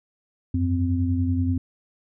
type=tone cluster; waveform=sine; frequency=89.8 / 100.2 / 258.8 Hz; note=F2 / G2 / C4; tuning=+49 / +38 / -19 cents; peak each=-22 / -31 / -24 dBFS; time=0.54-1.58 s; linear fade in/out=5 ms; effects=none